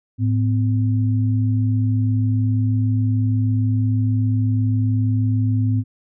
sine tone pair together, 107.4 / 255.4 Hz, A2 / C4, -41 / -42 cents, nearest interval octave + minor third, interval 1499 cents, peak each -16 / -23 dBFS, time 0.18-5.84 s, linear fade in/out 50 ms, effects none

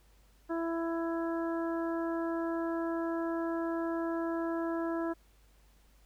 harmonic tone, 332.3 Hz, E4, 14 cents sharp, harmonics 1 / 2 / 3 / 4 / 5, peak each -32 / -38 / -42 / -44 / -46 dBFS, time 0.49-5.14 s, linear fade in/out 20 ms, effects added 50 Hz sine -61 dBFS peak until 6.05 s + pink hiss -68 dBFS RMS until 6.05 s

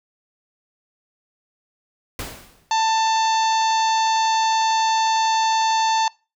pink noise with exponential decay, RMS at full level -28 dBFS, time 2.19-2.75 s, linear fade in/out 1 ms, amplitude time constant 120 ms
harmonic tone, 889 Hz, A5, 18 cents sharp, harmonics 1 / 2 / 3 / 4 / 5 / 6 / 7 / 8, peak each -17 / -31 / -32 / -30 / -29 / -39 / -32 / -40 dBFS, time 2.71-6.08 s, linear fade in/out 2 ms
effects noise-tail reverb RT60 0.3 s tail -23 dB re dry

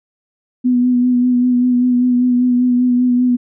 sine tone with vibrato, 247.7 Hz, B3, 5 cents sharp, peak -10 dBFS, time 0.64-3.37 s, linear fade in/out 20 ms, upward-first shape sine, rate 5.1 Hz, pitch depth 24 cents each way, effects none

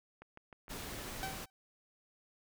click train, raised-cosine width 0.5 ms, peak -36 dBFS, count 6, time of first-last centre 0.22-0.989 s, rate 6.5 Hz
pink noise, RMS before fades -44 dBFS, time 0.69-1.46 s, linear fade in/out 20 ms
sawtooth tone with exponential decay, 770 Hz, G5, 31 cents flat, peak -31 dBFS, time 1.23-1.5 s, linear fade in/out 0 ms, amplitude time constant 58 ms
effects none

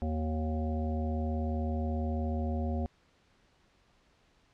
harmonic tone with a mistuned harmonic, 78.7 Hz, D#2, 20 cents sharp, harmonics 1 / 3 / 5 / 7 / 9 / 10, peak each -31 / -35 / -43 / -42 / -42 / -52 dBFS, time 0.02-2.86 s, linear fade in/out 0 ms, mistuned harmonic 5, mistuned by -63 cents, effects pink hiss -67 dBFS RMS until 4.53 s + low-pass 5000 Hz 12 dB/octave

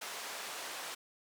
pink band-pass noise, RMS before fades -43 dBFS, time 0.01-0.95 s, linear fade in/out 10 ms, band 670 to 11000 Hz, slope 12 dB/octave, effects none

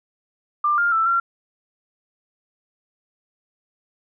sine tone with pitch steps, 1190 / 1403 / 1326 / 1371 Hz, D6 / F6 / E6 / F6, +22 / +8 / +10 / -32 cents, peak -16 dBFS, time 0.64-1.2 s, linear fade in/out 5 ms, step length 140 ms, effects none

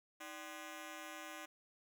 10% pulse ring-modulated tone, 451.9 Hz, A4, 46 cents sharp, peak -36 dBFS, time 0.2-1.46 s, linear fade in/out 10 ms, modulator 136 Hz, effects none

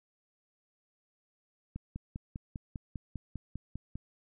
click train, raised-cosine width 5 ms, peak -26 dBFS, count 12, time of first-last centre 1.76-3.956 s, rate 5.01 Hz, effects none

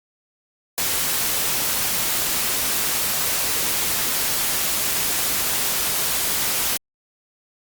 white noise, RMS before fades -22 dBFS, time 0.78-6.77 s, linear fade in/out 0 ms, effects Opus 48 kbps

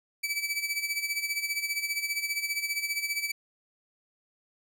sawtooth tone with tremolo, 2304 Hz, D7, 34 cents flat, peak -23 dBFS, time 0.23-3.32 s, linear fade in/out 10 ms, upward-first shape sine, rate 15 Hz, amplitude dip 70%, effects none

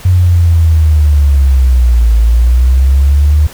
sine linear two-way sweep, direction down then up, 92 to 55.2 to 76.3 Hz, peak -4 dBFS, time 0.05-3.47 s, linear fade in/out 5 ms, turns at 2.17 s, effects pink hiss -32 dBFS RMS until 3.53 s

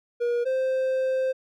triangle tone pair in turn, 478 / 522.4 Hz, A#4 / C5, +43 / -3 cents, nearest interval major second, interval 154 cents, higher second, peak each -20 dBFS, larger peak neither, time 0.2-0.45 / 0.45-1.33 s, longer second, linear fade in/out 20 ms, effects none

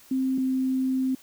sine tone pair in turn, 262.5 / 261 Hz, C4 / C4, +6 / -4 cents, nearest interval unison, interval 10 cents, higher first, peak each -22 dBFS, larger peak neither, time 0.11-0.38 / 0.38-1.15 s, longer second, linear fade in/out 5 ms, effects white hiss -53 dBFS RMS until 1.22 s

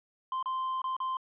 triangle tone with dropouts, 1042 Hz, C6, 7 cents flat, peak -28 dBFS, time 0.32-1.17 s, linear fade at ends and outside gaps 2 ms, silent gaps 0.427-0.458 / 0.818-0.841 / 0.966-1.002 s, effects resampled to 8000 Hz

